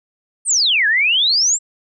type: exponential two-way sweep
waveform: sine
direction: down then up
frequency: 9260 to 1637 to 7780 Hz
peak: -12 dBFS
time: 0.45-1.59 s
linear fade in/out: 50 ms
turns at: 0.87 s
effects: none